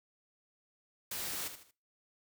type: noise with echo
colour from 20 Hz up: white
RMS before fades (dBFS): -39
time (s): 1.11-1.48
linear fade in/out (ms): 5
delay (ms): 77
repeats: 3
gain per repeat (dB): -9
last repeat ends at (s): 1.711
effects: noise-tail reverb RT60 0.3 s tail -20 dB re dry